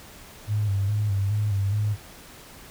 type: tone with vibrato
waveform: sine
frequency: 101.9 Hz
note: G#2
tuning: 32 cents flat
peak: -21 dBFS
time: 0.47-1.97 s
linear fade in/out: 50 ms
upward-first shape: square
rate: 2.4 Hz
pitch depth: 56 cents each way
effects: pink hiss -46 dBFS RMS until 2.7 s